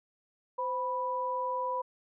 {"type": "tone pair together", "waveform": "sine", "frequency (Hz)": [516, 986], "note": ["C5", "B5"], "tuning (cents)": [-24, -3], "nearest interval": "major seventh", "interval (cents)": 1121, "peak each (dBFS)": [-35, -31], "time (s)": [0.58, 1.82], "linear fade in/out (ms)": 10, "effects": []}